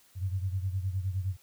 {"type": "beating tone pair", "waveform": "sine", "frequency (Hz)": [92.5, 102.2], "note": ["F#2", "G#2"], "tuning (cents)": [0, -27], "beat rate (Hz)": 9.7, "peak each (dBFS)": [-30, -35], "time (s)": [0.15, 1.37], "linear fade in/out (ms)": 50, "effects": ["white hiss -62 dBFS RMS until 1.42 s"]}